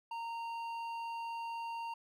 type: tone with hard clipping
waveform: sine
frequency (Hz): 924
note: A#5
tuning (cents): -16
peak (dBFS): -40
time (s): 0.11-1.94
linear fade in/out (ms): 5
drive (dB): 8
effects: none